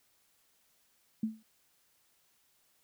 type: tone with exponential decay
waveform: sine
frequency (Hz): 220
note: A3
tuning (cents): 0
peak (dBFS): -26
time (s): 1.23-1.43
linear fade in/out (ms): 5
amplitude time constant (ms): 43
effects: white hiss -71 dBFS RMS until 2.83 s